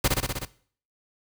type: noise with echo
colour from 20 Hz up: pink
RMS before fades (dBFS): -21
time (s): 0.04-0.08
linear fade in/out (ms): 5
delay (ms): 62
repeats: 6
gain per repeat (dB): -2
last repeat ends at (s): 0.452
effects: noise-tail reverb RT60 0.5 s tail -18 dB re dry